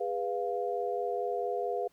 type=chord; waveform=sine; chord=F diminished; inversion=first; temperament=equal with one note detuned; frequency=409.4 / 493.9 / 698.5 Hz; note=Ab4 / Cb5 / F5; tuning=-25 / 0 / 0 cents; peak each=-34 dBFS; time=0-1.88 s; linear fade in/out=10 ms; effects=pink hiss -69 dBFS RMS until 1.92 s